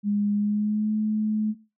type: tone with pitch glide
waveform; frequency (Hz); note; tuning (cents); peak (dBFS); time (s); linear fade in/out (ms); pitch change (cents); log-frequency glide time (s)
sine; 205.3 to 214.6; G#3 to A3; -20 to -43; -21; 0.03-1.55; 50; +77; 0.33-0.92
effects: noise-tail reverb RT60 0.3 s tail -18 dB re dry